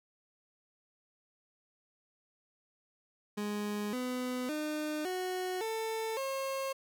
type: tone with pitch steps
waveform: 30% pulse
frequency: 207.7 / 251.3 / 304.1 / 367.9 / 445.2 / 538.7 Hz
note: G#3 / B3 / D#4 / F#4 / A4 / C#5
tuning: 0 / +30 / -40 / -10 / +20 / -50 cents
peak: -31 dBFS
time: 3.37-6.73 s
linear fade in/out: 10 ms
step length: 560 ms
effects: none